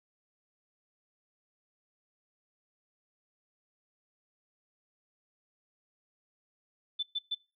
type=tone bursts; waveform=sine; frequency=3520 Hz; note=A7; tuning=in tune; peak=-29 dBFS; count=3; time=6.99-7.35 s; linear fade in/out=10 ms; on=40 ms; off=120 ms; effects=noise-tail reverb RT60 0.3 s tail -23 dB re dry